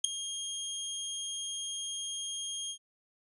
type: tone with ADSR envelope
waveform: 20% pulse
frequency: 3238 Hz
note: G#7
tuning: 45 cents flat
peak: -14 dBFS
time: 0.04-2.78 s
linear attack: 6 ms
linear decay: 5 ms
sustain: -16 dB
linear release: 79 ms
effects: resampled to 24000 Hz